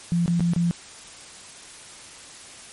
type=tone with dropouts; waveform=sine; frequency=171.8 Hz; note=F3; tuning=28 cents flat; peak=-18 dBFS; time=0.12-0.71 s; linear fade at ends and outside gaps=0 ms; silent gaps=0.26-0.279 / 0.396-0.406 / 0.535-0.562 s; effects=white hiss -43 dBFS RMS until 2.72 s + MP3 48 kbps